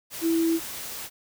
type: tone in noise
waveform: sine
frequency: 329.6 Hz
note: E4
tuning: in tune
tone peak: -20 dBFS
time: 0.21-0.6 s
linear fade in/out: 50 ms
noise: white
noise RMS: -36 dBFS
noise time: 0.1-1.1 s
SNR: +13 dB
effects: none